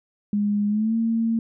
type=tone with pitch glide; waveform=sine; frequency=206 to 227.3 Hz; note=G#3 to A#3; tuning=-14 to -43 cents; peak=-19 dBFS; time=0.33-1.39 s; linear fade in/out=2 ms; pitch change=+171 cents; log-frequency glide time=0.68-0.95 s; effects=none